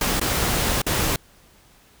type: noise with dropouts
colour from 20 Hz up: pink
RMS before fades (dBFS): -22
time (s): 0.01-1.16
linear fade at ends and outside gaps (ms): 2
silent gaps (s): 0.197-0.213 / 0.818-0.865
effects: pink hiss -54 dBFS RMS until 2 s